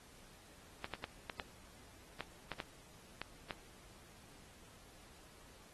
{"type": "clicks", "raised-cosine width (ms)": 0.3, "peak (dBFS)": -24, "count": 10, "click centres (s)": [0.844, 0.937, 1.041, 1.298, 1.398, 2.207, 2.517, 2.602, 3.216, 3.508], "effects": ["pink hiss -61 dBFS RMS until 5.73 s", "AAC 32 kbps"]}